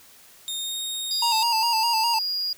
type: tone with pitch glide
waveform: sawtooth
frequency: 3675 to 3718 Hz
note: A#7 to A#7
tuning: -25 to -5 cents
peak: -25 dBFS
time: 0.48-1.43 s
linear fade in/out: 0 ms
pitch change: +20 cents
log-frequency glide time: 0.58-0.79 s
type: tone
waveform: triangle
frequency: 4857 Hz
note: D#8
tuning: 43 cents flat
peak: -23 dBFS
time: 1.11-2.53 s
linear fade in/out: 2 ms
type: tone with vibrato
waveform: square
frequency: 910 Hz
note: A#5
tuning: 42 cents flat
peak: -22 dBFS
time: 1.22-2.19 s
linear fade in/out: 5 ms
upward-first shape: square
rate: 4.9 Hz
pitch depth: 53 cents each way
effects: white hiss -51 dBFS RMS until 2.57 s